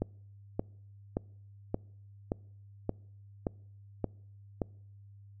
click train, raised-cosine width 2 ms, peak -17 dBFS, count 9, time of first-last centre 0.02-4.618 s, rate 1.74 Hz, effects noise-tail reverb RT60 0.7 s tail -26 dB re dry + added 100 Hz sine -51 dBFS peak until 5.4 s

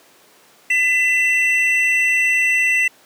triangle tone pair together, 2005 / 2688 Hz, B6 / E7, +26 / +33 cents, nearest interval perfect fourth, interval 507 cents, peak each -15 dBFS, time 0.7-2.88 s, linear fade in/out 5 ms, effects pink hiss -50 dBFS RMS until 3.05 s + high-pass 300 Hz 12 dB/octave

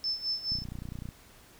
sine tone with tremolo, 5274 Hz, E8, in tune, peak -27 dBFS, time 0.04-0.64 s, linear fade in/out 0 ms, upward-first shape sine, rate 4.7 Hz, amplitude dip 80%
click train, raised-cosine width 5 ms, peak -27 dBFS, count 18, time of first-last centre 0.52-1.089 s, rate 29.9 Hz
effects pink hiss -56 dBFS RMS until 1.59 s

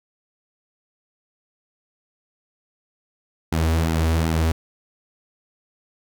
sawtooth tone with flanger, 81.1 Hz, E2, 28 cents flat, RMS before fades -20 dBFS, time 3.52-4.52 s, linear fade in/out 5 ms, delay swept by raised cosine 1.7 to 5.9 ms, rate 2.6 Hz, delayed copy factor -0.6, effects none

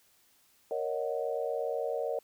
sine chord, D# minor seventh, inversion second, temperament equal, 466.2 / 554.4 / 622.3 / 740 Hz, A#4 / C#5 / D#5 / F#5, 0 / 0 / 0 / 0 cents, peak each -34 / -35 / -36 / -40 dBFS, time 0.71-2.19 s, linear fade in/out 2 ms, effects white hiss -66 dBFS RMS until 2.23 s

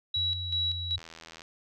sine tone with tremolo, 3900 Hz, B7, 23 cents flat, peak -26 dBFS, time 0.14-0.96 s, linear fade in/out 5 ms, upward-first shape square, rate 2.6 Hz, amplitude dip 60%
sine tone with pitch glide, 89.9 to 87.64 Hz, F#2 to F2, -49 to +7 cents, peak -35 dBFS, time 0.16-0.99 s, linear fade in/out 10 ms, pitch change -44 cents, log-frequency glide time 0.38-0.65 s
click train, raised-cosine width 0.2 ms, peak -28 dBFS, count 37, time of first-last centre 0.98-1.419 s, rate 82 Hz
effects none

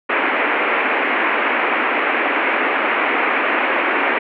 white band-pass noise, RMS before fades -18 dBFS, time 0.09-4.19 s, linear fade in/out 10 ms, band 250 to 2500 Hz, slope 48 dB/octave, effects none

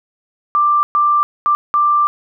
sine tone bursts at uneven times, 1181 Hz, D6, 9 cents sharp, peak -10 dBFS, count 4, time 0.55-0.83 / 0.95-1.23 / 1.46-1.55 / 1.74-2.07 s, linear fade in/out 0 ms, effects none

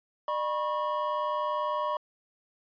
triangle tone cluster, 603 / 975 / 1095 Hz, D5 / B5 / C#6, +46 / -23 / -22 cents, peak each -30 dBFS, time 0.28-1.97 s, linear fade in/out 2 ms, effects resampled to 11025 Hz

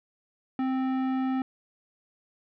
sine tone with tanh clipping, 261.6 Hz, C4, in tune, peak -27 dBFS, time 0.59-1.42 s, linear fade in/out 2 ms, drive 15 dB, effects none

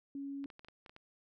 sine tone, 278.3 Hz, C#4, 7 cents sharp, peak -39 dBFS, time 0.15-0.46 s, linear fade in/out 2 ms
clicks, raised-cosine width 0.3 ms, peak -37 dBFS, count 8, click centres 0.442 / 0.502 / 0.594 / 0.647 / 0.685 / 0.862 / 0.895 / 0.964 s
effects none

